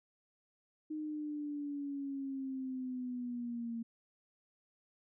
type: linear sweep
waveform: sine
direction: down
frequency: 309.2 to 229 Hz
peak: -37 dBFS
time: 0.9-3.83 s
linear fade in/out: 10 ms
effects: none